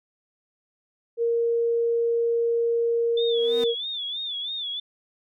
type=tone; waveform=sine; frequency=466.2 Hz; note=A#4; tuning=in tune; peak=-20 dBFS; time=1.17-3.75 s; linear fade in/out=50 ms
type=tone with vibrato; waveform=sine; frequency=3507 Hz; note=A7; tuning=6 cents flat; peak=-28 dBFS; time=3.17-4.8 s; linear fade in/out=5 ms; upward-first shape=sine; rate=3.1 Hz; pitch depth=100 cents each way
type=tone with exponential growth; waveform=sawtooth; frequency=250.2 Hz; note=B3; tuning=23 cents sharp; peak=-26 dBFS; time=3.19-3.64 s; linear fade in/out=1 ms; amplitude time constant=96 ms
effects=none